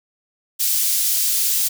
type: high-pass noise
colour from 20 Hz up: white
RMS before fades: -19 dBFS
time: 0.59-1.69 s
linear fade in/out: 20 ms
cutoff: 4400 Hz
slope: 12 dB/octave
effects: none